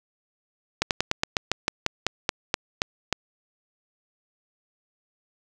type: slowing click train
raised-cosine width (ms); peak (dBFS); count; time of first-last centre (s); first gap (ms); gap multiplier
0.2; -4; 14; 0.82-3.127; 88; 1.11
effects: none